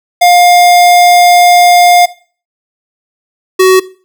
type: tone pair in turn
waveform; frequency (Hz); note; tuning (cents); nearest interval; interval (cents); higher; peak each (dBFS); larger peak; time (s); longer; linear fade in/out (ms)
square; 707 / 374.5; F5 / F#4; +21 / +21; major seventh; 1100; first; -3; neither; 0.21-2.06 / 3.59-3.8; first; 10
effects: noise-tail reverb RT60 0.4 s tail -18 dB re dry